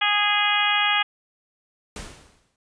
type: harmonic tone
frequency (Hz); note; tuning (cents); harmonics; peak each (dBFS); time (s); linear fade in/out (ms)
413.3; G#4; -8; 2 / 3 / 4 / 5 / 6 / 7 / 8; -26 / -26 / -26 / -26 / -26 / -26 / -26; 0.01-1.03; 10
type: noise with exponential decay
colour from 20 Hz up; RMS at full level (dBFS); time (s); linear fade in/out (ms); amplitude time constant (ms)
pink; -33; 1.96-2.56; 2; 130
effects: resampled to 22050 Hz